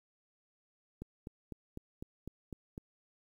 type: click train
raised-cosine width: 3 ms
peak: -29 dBFS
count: 8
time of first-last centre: 1.02-2.779 s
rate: 3.98 Hz
effects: 10-bit